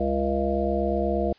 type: harmonic tone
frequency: 68.4 Hz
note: C#2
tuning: 23 cents flat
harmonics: 1 / 3 / 5 / 7 / 9 / 10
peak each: -29 / -29 / -29 / -29 / -29 / -29 dBFS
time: 0-1.33 s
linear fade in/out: 5 ms
effects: white hiss -57 dBFS RMS until 1.38 s + resampled to 11025 Hz